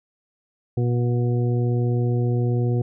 harmonic tone, 121 Hz, B2, 35 cents flat, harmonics 1 / 2 / 3 / 4 / 6, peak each -19 / -29 / -28 / -32 / -39 dBFS, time 0.77-2.82 s, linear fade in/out 5 ms, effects none

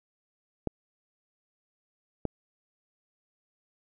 clicks, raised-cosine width 2 ms, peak -15 dBFS, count 2, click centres 0.673 / 2.253 s, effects none

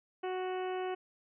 harmonic tone, 370 Hz, F#4, in tune, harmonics 1 / 2 / 3 / 4 / 5 / 6 / 7 / 8, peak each -35 / -39 / -47 / -49 / -52 / -54 / -53 / -53 dBFS, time 0.23-0.95 s, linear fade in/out 10 ms, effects none

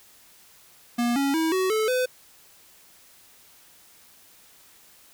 square tone with pitch steps, 238.8 / 277.5 / 322.5 / 374.7 / 435.4 / 506 Hz, A#3 / C#4 / E4 / F#4 / A4 / B4, +42 / +2 / -38 / +22 / -18 / +42 cents, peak -22 dBFS, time 0.98-2.06 s, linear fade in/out 10 ms, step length 180 ms, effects white hiss -54 dBFS RMS until 5.13 s

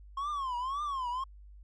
triangle tone with vibrato, 1074 Hz, C6, 45 cents sharp, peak -30 dBFS, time 0.17-1.24 s, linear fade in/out 5 ms, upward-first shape triangle, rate 1.9 Hz, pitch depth 210 cents each way, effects added 50 Hz sine -49 dBFS peak until 1.63 s + resampled to 22050 Hz

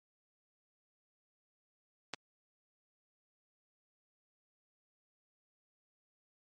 clicks, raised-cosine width 0.2 ms, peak -19 / -29 dBFS, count 2, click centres 2.137 / 2.144 s, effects high-pass 150 Hz 12 dB/octave + MP3 64 kbps

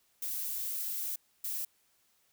violet noise bursts at uneven times, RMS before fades -36 dBFS, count 2, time 0.22-1.16 / 1.44-1.65 s, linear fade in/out 5 ms, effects white hiss -71 dBFS RMS until 2.32 s

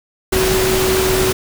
sine tone in noise, 376.2 Hz, F#4, 29 cents sharp, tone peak -15 dBFS, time 0.32-1.33 s, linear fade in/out 10 ms, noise pink, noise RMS -18 dBFS, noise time 0.32-1.33 s, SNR 0 dB, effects none

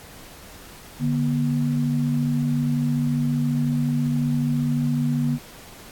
sine tone pair together, 146.6 / 241.1 Hz, D3 / B3, -3 / -41 cents, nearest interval major sixth, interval 862 cents, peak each -22 dBFS, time 0.99-5.39 s, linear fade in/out 50 ms, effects pink hiss -44 dBFS RMS until 5.91 s + AAC 64 kbps

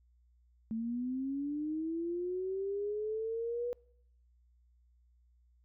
sine linear sweep, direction up, 220 to 488.7 Hz, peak -33 dBFS, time 0.71-3.73 s, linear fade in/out 0 ms, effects noise-tail reverb RT60 0.7 s tail -26 dB re dry + added 60 Hz sine -64 dBFS peak until 5.64 s

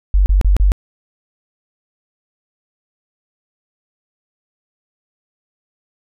sine tone bursts, 48.05 Hz, G1, 34 cents flat, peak -8 dBFS, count 4, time 0.14-0.719 s, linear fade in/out 0 ms, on 120 ms, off 33 ms, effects none

